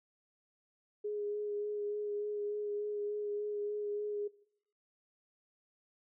sine tone with vibrato, 415.3 Hz, G#4, in tune, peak -34 dBFS, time 1.04-4.28 s, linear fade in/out 10 ms, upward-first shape sine, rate 3.4 Hz, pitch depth 15 cents each way, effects noise-tail reverb RT60 0.7 s tail -20 dB re dry

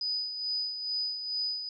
sine tone with tremolo, 4978 Hz, D#8, in tune, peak -28 dBFS, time 0.01-1.69 s, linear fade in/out 2 ms, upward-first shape sine, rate 2.3 Hz, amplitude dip 55%, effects none

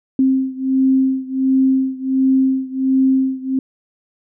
sine beating tone pair, 263.7 / 265.1 Hz, C4 / C4, +14 / +23 cents, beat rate 1.4 Hz, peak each -15 / -17 dBFS, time 0.19-3.59 s, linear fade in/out 2 ms, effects none

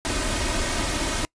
pink noise with comb filter, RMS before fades -25 dBFS, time 0.05-1.25 s, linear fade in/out 0 ms, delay 3.2 ms, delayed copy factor +0.55, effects noise-tail reverb RT60 0.1 s tail -26 dB re dry + resampled to 22050 Hz

